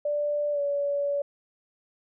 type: tone with pitch glide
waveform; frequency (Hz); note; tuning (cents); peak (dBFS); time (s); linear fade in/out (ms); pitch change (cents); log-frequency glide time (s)
sine; 587.3 to 569.9; D5 to C#5; 0 to +48; -24; 0.05-1.22; 5; -52; 0.52-0.6
effects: none